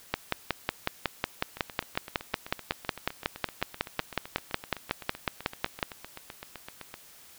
two click trains, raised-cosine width 0.3 ms, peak -9 / -23 dBFS, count 32 / 43, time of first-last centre 0.14-5.828 / 1.57-6.941 s, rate 5.45 / 7.82 Hz, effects white hiss -53 dBFS RMS until 7.38 s

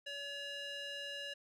square tone with band-pass filter, 567 Hz, C#5, 39 cents sharp, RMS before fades -44 dBFS, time 0.06-1.34 s, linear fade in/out 10 ms, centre 2800 Hz, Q 1.8, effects none

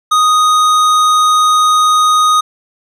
triangle tone with hard clipping, 1244.5 Hz, D#6, in tune, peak -9 dBFS, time 0.11-2.41 s, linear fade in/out 10 ms, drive 17 dB, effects none

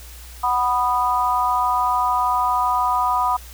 sine chord, B major, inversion second, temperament just, 740.8 / 987.8 / 1234.7 Hz, F#5 / B5 / D#6, +2 / 0 / -14 cents, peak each -23 / -19 / -22 dBFS, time 0.43-3.37 s, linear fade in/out 10 ms, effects added 60 Hz sine -38 dBFS peak until 3.53 s + white hiss -43 dBFS RMS until 3.53 s

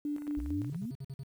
sine tone with tremolo, 293.4 Hz, D4, 2 cents flat, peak -31 dBFS, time 0.05-0.7 s, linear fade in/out 2 ms, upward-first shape square, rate 4.4 Hz, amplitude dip 55%
clicks, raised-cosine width 0.5 ms, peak -37 dBFS, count 9, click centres 0.183 / 0.221 / 0.269 / 0.31 / 0.351 / 0.402 / 0.461 / 0.646 / 0.746 s
sine exponential sweep, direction up, 52 to 261.6 Hz, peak -35 dBFS, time 0.37-0.91 s, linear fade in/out 5 ms
triangle tone bursts, 135.6 Hz, C#3, 38 cents flat, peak -36 dBFS, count 6, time 0.72-1.235 s, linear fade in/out 5 ms, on 45 ms, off 49 ms
effects 10-bit

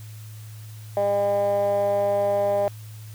15% pulse tone with band-pass filter, 201.8 Hz, G#3, 49 cents flat, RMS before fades -22 dBFS, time 0.97-2.68 s, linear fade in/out 0 ms, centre 660 Hz, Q 7.4, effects added 108 Hz sine -37 dBFS peak until 3.14 s + white hiss -50 dBFS RMS until 3.14 s

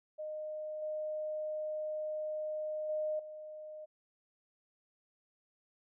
sine tone with level steps, 615 Hz, D#5, 20 cents flat, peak -38 / -35 / -32 / -44 dBFS, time 0.18-3.86 s, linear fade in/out 20 ms, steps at 0.82 / 2.89 / 3.19 s, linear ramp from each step 5 ms, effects none

